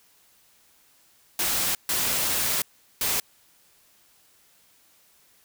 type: noise bursts at uneven times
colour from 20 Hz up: white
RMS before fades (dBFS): -25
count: 3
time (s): 1.39-1.75 / 1.89-2.62 / 3.01-3.2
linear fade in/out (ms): 2
effects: white hiss -60 dBFS RMS until 5.44 s